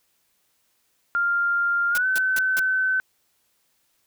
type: tone with pitch glide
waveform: sine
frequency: 1396.9 to 1523.3 Hz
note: F6 to F#6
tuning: 0 to +50 cents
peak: -19 dBFS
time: 1.15-3 s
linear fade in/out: 0 ms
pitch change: +150 cents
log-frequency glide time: 1.9-2.06 s
type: noise bursts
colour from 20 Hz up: white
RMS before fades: -29 dBFS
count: 4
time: 1.95-2.594 s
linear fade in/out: 0 ms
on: 26 ms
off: 180 ms
effects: white hiss -68 dBFS RMS until 4.06 s